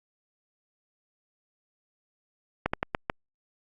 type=slowing click train; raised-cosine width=0.5 ms; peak=-10 dBFS; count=5; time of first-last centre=2.66-3.099 s; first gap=75 ms; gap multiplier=1.26; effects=Opus 48 kbps